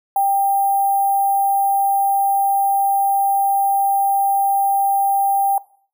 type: tone with sample-and-hold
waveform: sine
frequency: 793 Hz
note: G5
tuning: 20 cents sharp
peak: -13 dBFS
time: 0.16-5.58 s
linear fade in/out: 2 ms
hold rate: 11025 Hz
effects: noise-tail reverb RT60 0.5 s tail -20 dB re dry